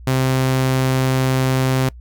sawtooth tone, 130.81 Hz, C3, in tune, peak -11 dBFS, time 0.07-1.89 s, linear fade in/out 5 ms, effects noise-tail reverb RT60 0.1 s tail -23 dB re dry + added 60 Hz sine -35 dBFS peak until 2 s

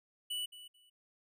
square tone with echo, 2960 Hz, F#7, in tune, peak -36 dBFS, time 0.3-0.46 s, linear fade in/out 10 ms, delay 220 ms, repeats 2, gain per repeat -14 dB, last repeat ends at 0.9 s, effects none

